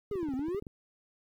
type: exponential two-way sweep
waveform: triangle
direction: down then up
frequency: 428.4 to 251.6 to 428.4 Hz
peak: -29 dBFS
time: 0.11-0.6 s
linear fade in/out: 10 ms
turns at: 0.35 s
type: clicks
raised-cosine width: 3 ms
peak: -30 dBFS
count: 10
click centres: 0.113 / 0.156 / 0.23 / 0.287 / 0.338 / 0.393 / 0.484 / 0.547 / 0.624 / 0.668 s
effects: 11-bit